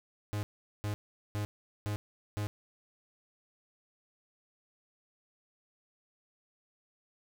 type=tone bursts; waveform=45% pulse; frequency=104.2 Hz; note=G#2; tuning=6 cents sharp; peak=-32 dBFS; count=5; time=0.33-2.47 s; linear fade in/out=0 ms; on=100 ms; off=410 ms; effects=none